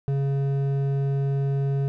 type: tone with hard clipping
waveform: sine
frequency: 138.4 Hz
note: C#3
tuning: 2 cents flat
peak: -23 dBFS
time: 0.08-1.88 s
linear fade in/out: 0 ms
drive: 8 dB
effects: none